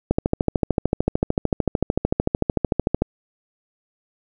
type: click train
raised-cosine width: 2 ms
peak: -4 dBFS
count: 40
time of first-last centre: 0.11-3.02 s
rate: 13.4 Hz
effects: none